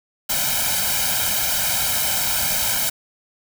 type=noise with comb filter; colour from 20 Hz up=white; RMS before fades=-21 dBFS; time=0.29-2.9 s; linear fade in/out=10 ms; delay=1.3 ms; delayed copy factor=+0.95; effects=none